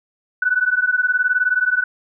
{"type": "beating tone pair", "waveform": "sine", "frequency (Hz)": [1480, 1499], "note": ["F#6", "F#6"], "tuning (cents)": [0, 22], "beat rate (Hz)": 19, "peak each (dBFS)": -18, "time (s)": [0.42, 1.84], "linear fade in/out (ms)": 5, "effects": []}